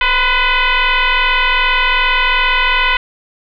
sine tone with frequency modulation, 523.3 Hz, C5, in tune, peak -10 dBFS, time 0.01-2.97 s, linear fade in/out 2 ms, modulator 502 Hz, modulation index 5.3, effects none

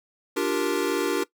square chord, G minor seventh, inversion second, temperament equal, 293.7 / 349.2 / 392 / 466.2 Hz, D4 / F4 / G4 / Bb4, 0 / 0 / 0 / 0 cents, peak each -29 dBFS, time 0.36-1.24 s, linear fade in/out 10 ms, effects noise-tail reverb RT60 0.1 s tail -18 dB re dry

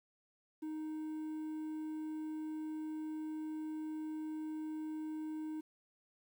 triangle tone with quantisation, 311.1 Hz, D#4, in tune, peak -37 dBFS, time 0.62-5.61 s, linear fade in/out 10 ms, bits 11, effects none

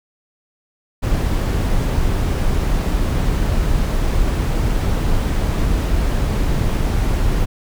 brown noise, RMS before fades -17 dBFS, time 1.02-7.46 s, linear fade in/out 20 ms, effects none

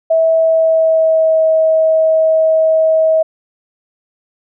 sine tone with pitch glide, 650 to 638.8 Hz, E5 to D#5, -24 to +45 cents, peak -8 dBFS, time 0.1-3.23 s, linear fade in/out 10 ms, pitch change -31 cents, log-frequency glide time 0.33-1.45 s, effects none

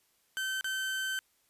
30% pulse tone with dropouts, 1541 Hz, G6, 30 cents flat, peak -29 dBFS, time 0.37-1.19 s, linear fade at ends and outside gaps 0 ms, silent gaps 0.61-0.644 s, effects white hiss -71 dBFS RMS until 1.49 s + resampled to 32000 Hz

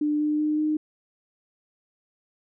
sine tone with pitch steps, 298.4 / 301 / 303.6 / 306.3 Hz, D4 / D4 / D#4 / D#4, +28 / +43 / -42 / -27 cents, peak -21 dBFS, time 0.01-0.77 s, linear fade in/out 5 ms, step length 190 ms, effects none

